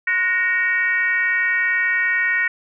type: tone with frequency modulation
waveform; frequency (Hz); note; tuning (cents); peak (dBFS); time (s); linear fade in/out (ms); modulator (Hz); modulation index
sine; 1864.7; A#6; 0; -16; 0.07-2.48; 5; 401; 0.89
effects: none